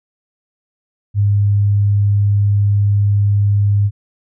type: tone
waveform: sine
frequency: 101.8 Hz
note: G#2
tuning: 34 cents flat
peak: -10 dBFS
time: 1.14-3.91 s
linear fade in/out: 50 ms
effects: none